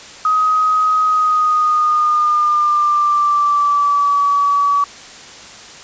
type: tone with pitch glide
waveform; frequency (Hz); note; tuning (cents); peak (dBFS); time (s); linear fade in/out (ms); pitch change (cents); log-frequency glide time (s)
sine; 1259 to 1141.2; D#6 to C#6; +20 to +50; -11; 0.25-4.84; 2; -170; 1.04-4.22
effects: white hiss -36 dBFS RMS until 5.83 s + resampled to 16000 Hz